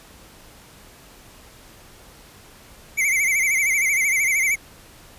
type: tone with vibrato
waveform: square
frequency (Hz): 2184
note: C#7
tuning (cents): -26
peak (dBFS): -18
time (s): 2.97-4.56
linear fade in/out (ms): 20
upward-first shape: sine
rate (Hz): 13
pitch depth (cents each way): 110
effects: pink hiss -47 dBFS RMS until 5.18 s + resampled to 32000 Hz